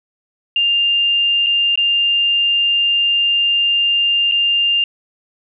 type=tone with dropouts; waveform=sine; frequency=2800 Hz; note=F7; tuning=4 cents sharp; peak=-12 dBFS; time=0.56-4.84 s; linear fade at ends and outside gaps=2 ms; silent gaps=1.463-1.467 / 1.757-1.775 / 4.314-4.32 s; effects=none